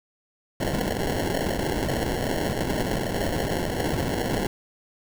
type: noise with sample-and-hold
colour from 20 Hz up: white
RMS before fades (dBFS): -26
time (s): 0.6-4.47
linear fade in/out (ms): 2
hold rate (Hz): 1225
effects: none